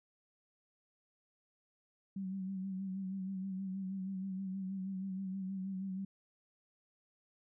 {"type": "tone with vibrato", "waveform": "sine", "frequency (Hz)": 190.8, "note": "G3", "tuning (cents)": -47, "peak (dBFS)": -37, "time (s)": [2.16, 6.05], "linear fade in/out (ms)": 5, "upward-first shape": "sine", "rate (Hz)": 6.3, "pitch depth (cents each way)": 43, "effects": []}